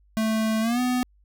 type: tone with pitch glide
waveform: square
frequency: 220 to 249.8 Hz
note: A3 to B3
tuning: 0 to +20 cents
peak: -22 dBFS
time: 0.17-1.03 s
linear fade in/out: 0 ms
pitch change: +220 cents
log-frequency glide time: 0.61-0.8 s
effects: added 50 Hz sine -56 dBFS peak until 1.24 s